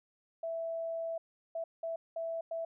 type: tone bursts at uneven times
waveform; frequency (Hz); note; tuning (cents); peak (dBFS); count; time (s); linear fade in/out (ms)
sine; 660; E5; +2; -34; 5; 0.43-1.18 / 1.55-1.64 / 1.83-1.96 / 2.16-2.41 / 2.51-2.65; 5
effects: none